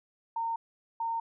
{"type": "tone pair in turn", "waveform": "sine", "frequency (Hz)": [916, 916], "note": ["A#5", "A#5"], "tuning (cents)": [-31, -31], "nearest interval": "unison", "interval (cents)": 0, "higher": "neither", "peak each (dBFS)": [-29, -29], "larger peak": "neither", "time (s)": [[0.36, 0.56], [1, 1.2]], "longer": "neither", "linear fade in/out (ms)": 5, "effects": []}